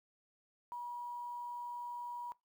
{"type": "tone with quantisation", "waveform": "sine", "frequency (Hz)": 964, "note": "B5", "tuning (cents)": -42, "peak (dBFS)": -40, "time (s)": [0.72, 2.32], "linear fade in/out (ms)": 0, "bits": 11, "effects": ["noise-tail reverb RT60 0.2 s tail -21 dB re dry"]}